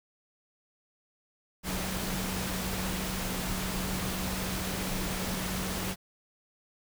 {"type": "tone in noise", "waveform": "sine", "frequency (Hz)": 186.7, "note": "F#3", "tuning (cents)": 16, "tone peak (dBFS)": -36, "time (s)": [1.63, 5.96], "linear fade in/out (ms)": 50, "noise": "pink", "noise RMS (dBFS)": -34, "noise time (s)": [1.63, 5.96], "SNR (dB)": -5, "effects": []}